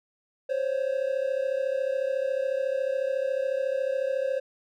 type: tone pair together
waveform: triangle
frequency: 523.3 / 557.3 Hz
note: C5 / C#5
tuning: 0 / +9 cents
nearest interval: minor second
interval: 109 cents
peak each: -25 / -27 dBFS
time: 0.49-4.4 s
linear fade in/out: 10 ms
effects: none